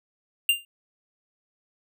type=tone with exponential decay; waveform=square; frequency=2794 Hz; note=F7; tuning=in tune; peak=-15 dBFS; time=0.49-0.65 s; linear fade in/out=2 ms; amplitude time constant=33 ms; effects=none